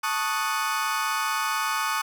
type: chord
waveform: 35% pulse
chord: D# half-diminished seventh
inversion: second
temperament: equal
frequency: 880 / 1108.7 / 1244.5 / 1480 Hz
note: A5 / C#6 / D#6 / F#6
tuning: 0 / 0 / 0 / 0 cents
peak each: -29 / -28 / -27 / -30 dBFS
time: 0.03-2.02 s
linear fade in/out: 10 ms
effects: none